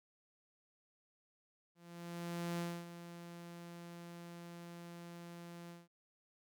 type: tone with ADSR envelope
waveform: sawtooth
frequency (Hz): 171.7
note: F3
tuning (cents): -29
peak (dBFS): -33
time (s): 1.75-5.88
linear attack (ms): 840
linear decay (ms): 260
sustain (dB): -12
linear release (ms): 180
effects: none